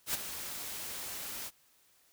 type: noise with ADSR envelope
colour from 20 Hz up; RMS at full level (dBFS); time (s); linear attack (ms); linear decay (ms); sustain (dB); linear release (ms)
white; -31; 0.06-1.51; 80; 20; -10; 45
effects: white hiss -67 dBFS RMS until 2.12 s